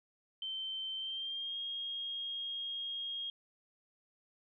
sine tone with pitch glide, 3104 to 3255 Hz, G7 to G#7, -18 to -36 cents, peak -37 dBFS, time 0.42-3.3 s, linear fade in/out 2 ms, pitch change +82 cents, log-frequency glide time 0.96-1.58 s, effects none

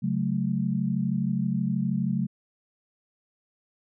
sine chord, F# minor, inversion second, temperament equal with one note detuned, 138.59 / 185 / 217.6 Hz, C#3 / F#3 / A3, 0 / 0 / -19 cents, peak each -29 / -27 / -28 dBFS, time 0.02-2.27 s, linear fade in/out 20 ms, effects none

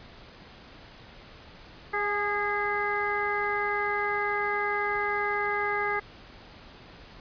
harmonic tone with a mistuned harmonic, 410 Hz, G#4, 22 cents flat, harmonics 1 / 2 / 3 / 4 / 5, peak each -32 / -32 / -32 / -32 / -32 dBFS, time 1.93-6 s, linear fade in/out 10 ms, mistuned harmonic 2, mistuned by +25 cents, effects pink hiss -49 dBFS RMS until 7.2 s + resampled to 11025 Hz

